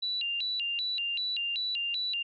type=tone with vibrato; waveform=sine; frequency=3322 Hz; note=G#7; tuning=in tune; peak=-29 dBFS; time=0.02-2.23 s; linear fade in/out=10 ms; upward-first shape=square; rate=2.6 Hz; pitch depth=300 cents each way; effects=none